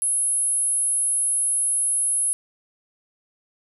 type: tone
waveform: sine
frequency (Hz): 10620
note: E9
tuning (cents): +12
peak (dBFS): -19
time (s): 0.02-2.33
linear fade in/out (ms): 0
effects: none